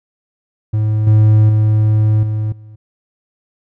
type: tone with level steps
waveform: triangle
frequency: 107.6 Hz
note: A2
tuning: 38 cents flat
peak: -10 / -4 / -7 / -13 / -32 dBFS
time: 0.73-2.76 s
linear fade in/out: 10 ms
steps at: 1.07 / 1.49 / 2.23 / 2.52 s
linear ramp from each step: 2 ms
effects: none